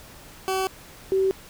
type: tone pair in turn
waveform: 20% pulse / sine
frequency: 380 / 383.5 Hz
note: F#4 / G4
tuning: +46 / -38 cents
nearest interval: unison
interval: 16 cents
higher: second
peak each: -18 dBFS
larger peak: neither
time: 0.48-0.67 / 1.12-1.31 s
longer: neither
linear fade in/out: 0 ms
effects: pink hiss -46 dBFS RMS until 1.49 s